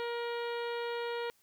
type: harmonic tone with a mistuned harmonic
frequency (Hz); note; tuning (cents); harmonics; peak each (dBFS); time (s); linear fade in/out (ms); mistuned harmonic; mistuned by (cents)
472.4; A#4; +23; 1 / 2 / 3 / 4 / 5 / 6 / 7 / 8 / 9; -35 / -41 / -45 / -47 / -49 / -51 / -52 / -53 / -54; 0-1.3; 0; 6; +30
effects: white hiss -69 dBFS RMS until 1.42 s